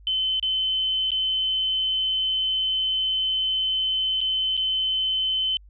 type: tone with dropouts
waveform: sine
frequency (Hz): 3058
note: G7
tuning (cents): -44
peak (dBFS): -21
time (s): 0.07-5.57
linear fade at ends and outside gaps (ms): 1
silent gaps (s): 0.397-0.427 / 1.106-1.117 / 4.206-4.213 / 4.568-4.575
effects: added 50 Hz sine -46 dBFS peak until 5.69 s